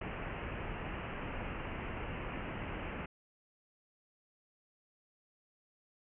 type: low-pass noise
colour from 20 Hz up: pink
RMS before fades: -41 dBFS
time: 0.01-3.06 s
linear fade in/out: 5 ms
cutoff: 2900 Hz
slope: 96 dB/octave
effects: none